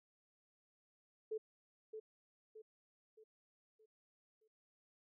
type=tone with echo; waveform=sine; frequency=435.9 Hz; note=A4; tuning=16 cents flat; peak=-38 dBFS; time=1.31-1.38 s; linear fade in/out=10 ms; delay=620 ms; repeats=5; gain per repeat=-7 dB; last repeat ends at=4.48 s; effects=none